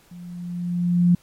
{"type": "tone with level ramp", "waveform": "sine", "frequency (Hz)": 175.5, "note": "F3", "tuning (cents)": 9, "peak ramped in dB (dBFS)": [-37, -11], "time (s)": [0.11, 1.15], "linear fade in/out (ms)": 5, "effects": ["pink hiss -56 dBFS RMS until 1.22 s", "MP3 64 kbps"]}